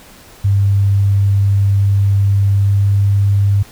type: tone with pitch glide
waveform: sine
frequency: 99.4 to 100.03 Hz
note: G2 to G2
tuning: +25 to +36 cents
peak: -9 dBFS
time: 0.44-3.63 s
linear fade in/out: 10 ms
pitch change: +11 cents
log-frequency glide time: 2.51-2.93 s
effects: pink hiss -41 dBFS RMS until 3.71 s